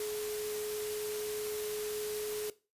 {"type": "tone in noise", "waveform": "sine", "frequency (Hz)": 423.2, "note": "G#4", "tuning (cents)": 33, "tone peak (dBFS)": -34, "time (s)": [0, 2.5], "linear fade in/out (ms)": 2, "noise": "white", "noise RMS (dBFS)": -42, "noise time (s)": [0, 2.5], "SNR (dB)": 5, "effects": ["noise-tail reverb RT60 0.3 s tail -18 dB re dry", "resampled to 32000 Hz"]}